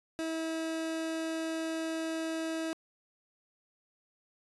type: tone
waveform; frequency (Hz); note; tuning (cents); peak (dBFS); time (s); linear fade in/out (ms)
30% pulse; 323.3; E4; -34; -30; 0.19-2.73; 0
effects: resampled to 24000 Hz